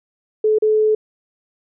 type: tone with dropouts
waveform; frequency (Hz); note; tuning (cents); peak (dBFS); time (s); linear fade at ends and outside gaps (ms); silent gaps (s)
sine; 431; A4; -36; -12; 0.44-0.95; 5; 0.586-0.622
effects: none